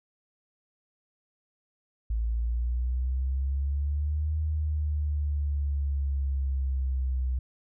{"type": "exponential two-way sweep", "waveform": "sine", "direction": "up then down", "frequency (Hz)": [55, 77.78, 63.3], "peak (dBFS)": -25, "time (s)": [2.1, 7.39], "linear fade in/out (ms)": 5, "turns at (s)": 4.38, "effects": []}